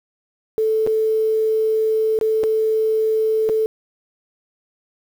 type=tone with dropouts; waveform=sine; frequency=438.8 Hz; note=A4; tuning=5 cents flat; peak=-15 dBFS; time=0.58-3.66 s; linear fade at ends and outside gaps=0 ms; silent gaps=0.865-0.873 / 2.189-2.212 / 2.434-2.438 / 3.49-3.496 s; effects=7-bit